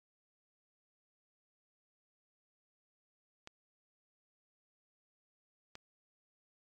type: clicks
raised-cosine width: 0.2 ms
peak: -30 dBFS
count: 2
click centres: 3.474 / 5.754 s
effects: AAC 64 kbps